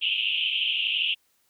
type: band-pass noise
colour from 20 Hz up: white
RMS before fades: -26 dBFS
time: 0.01-1.15 s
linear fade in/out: 20 ms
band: 2600 to 3200 Hz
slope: 96 dB/octave
effects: white hiss -68 dBFS RMS until 1.49 s

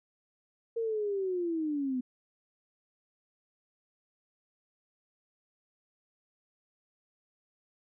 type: linear sweep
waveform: sine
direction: down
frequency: 464.8 to 246.9 Hz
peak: -29 dBFS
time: 0.76-2.01 s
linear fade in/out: 10 ms
effects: none

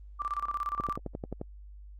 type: tone with tremolo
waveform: sine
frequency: 1174.7 Hz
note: D6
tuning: in tune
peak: -28 dBFS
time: 0.19-0.97 s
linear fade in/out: 20 ms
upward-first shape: square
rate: 17 Hz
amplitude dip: 80%
type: click train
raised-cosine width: 2 ms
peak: -22 dBFS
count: 8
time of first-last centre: 0.8-1.414 s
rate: 11.4 Hz
effects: added 50 Hz sine -45 dBFS peak until 1.99 s + Opus 32 kbps

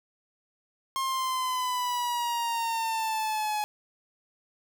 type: exponential sweep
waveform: 45% pulse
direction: down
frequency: 1070 to 841 Hz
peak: -27 dBFS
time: 0.96-3.64 s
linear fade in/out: 0 ms
effects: 10-bit

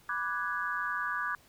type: chord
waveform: sine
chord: G# half-diminished seventh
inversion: first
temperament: equal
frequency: 987.8 / 1174.7 / 1480 / 1661.2 Hz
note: B5 / D6 / F#6 / G#6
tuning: 0 / 0 / 0 / 0 cents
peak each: -40 / -35 / -36 / -35 dBFS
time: 0.09-1.35 s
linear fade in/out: 2 ms
effects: pink hiss -61 dBFS RMS until 1.48 s

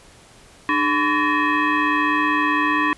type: tone with frequency modulation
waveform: sine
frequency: 415.3 Hz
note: G#4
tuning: in tune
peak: -16 dBFS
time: 0.69-2.93 s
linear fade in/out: 0 ms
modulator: 715 Hz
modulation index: 2.6
effects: pink hiss -48 dBFS RMS until 2.97 s + resampled to 24000 Hz

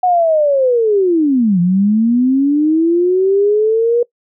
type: linear two-way sweep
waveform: sine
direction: down then up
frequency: 740 to 171.1 to 482.2 Hz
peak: -9 dBFS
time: 0.03-4.03 s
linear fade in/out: 5 ms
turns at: 1.6 s
effects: noise-tail reverb RT60 0.1 s tail -22 dB re dry

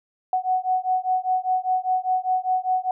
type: beating tone pair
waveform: sine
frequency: 740 / 745 Hz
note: F#5 / F#5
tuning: 0 / +12 cents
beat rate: 5 Hz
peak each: -23 / -23 dBFS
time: 0.33-2.91 s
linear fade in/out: 2 ms
effects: none

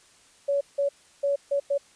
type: tone bursts at uneven times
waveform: sine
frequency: 563 Hz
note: C#5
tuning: 27 cents sharp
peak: -21 dBFS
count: 5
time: 0.48-0.61 / 0.78-0.89 / 1.23-1.36 / 1.51-1.6 / 1.7-1.78 s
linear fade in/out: 10 ms
effects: white hiss -57 dBFS RMS until 1.95 s + resampled to 22050 Hz

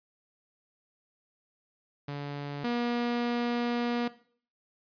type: tone pair in turn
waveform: sawtooth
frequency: 143.5 / 239.5 Hz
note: D3 / A#3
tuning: -40 / +47 cents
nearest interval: major sixth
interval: 887 cents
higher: second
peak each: -30 / -24 dBFS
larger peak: second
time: 2.08-2.64 / 2.64-4.08 s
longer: second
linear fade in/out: 5 ms
effects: noise-tail reverb RT60 0.5 s tail -17 dB re dry + resampled to 11025 Hz

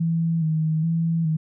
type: tone with vibrato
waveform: sine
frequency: 161.4 Hz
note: E3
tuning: 36 cents flat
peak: -19 dBFS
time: 0-1.37 s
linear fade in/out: 10 ms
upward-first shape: square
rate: 1.2 Hz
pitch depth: 41 cents each way
effects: none

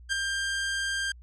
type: tone with ADSR envelope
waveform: sawtooth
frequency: 1591 Hz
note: G6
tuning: 25 cents sharp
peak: -19 dBFS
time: 0.09-1.12 s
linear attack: 36 ms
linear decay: 4 ms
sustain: -5 dB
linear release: 4 ms
effects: added 60 Hz sine -46 dBFS peak until 1.22 s + resampled to 22050 Hz

